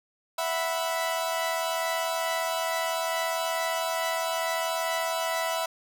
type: chord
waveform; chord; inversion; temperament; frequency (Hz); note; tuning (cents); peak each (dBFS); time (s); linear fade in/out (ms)
sawtooth; E suspended second; none; equal; 659.3 / 740 / 987.8; E5 / F#5 / B5; 0 / 0 / 0; -25 / -31 / -28; 0.38-5.66; 5
effects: none